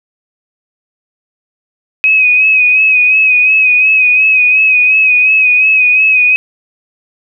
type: tone with vibrato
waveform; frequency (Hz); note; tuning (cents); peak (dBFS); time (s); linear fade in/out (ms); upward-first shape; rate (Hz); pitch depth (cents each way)
sine; 2527; D#7; +26; -5; 2.04-6.36; 0; sine; 2.8; 43
effects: none